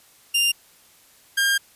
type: tone pair in turn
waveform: sawtooth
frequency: 2794 / 1607.7 Hz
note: F7 / G6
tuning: 0 / +43 cents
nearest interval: minor seventh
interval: 957 cents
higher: first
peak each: -14 dBFS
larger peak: neither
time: 0.34-0.52 / 1.37-1.58 s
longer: second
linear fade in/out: 10 ms
effects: white hiss -54 dBFS RMS until 1.75 s + resampled to 32000 Hz